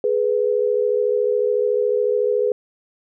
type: tone pair together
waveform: sine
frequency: 420 / 493.9 Hz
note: G#4 / B4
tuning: +19 / 0 cents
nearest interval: minor third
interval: 281 cents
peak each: -19 dBFS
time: 0.04-2.52 s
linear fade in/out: 2 ms
effects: none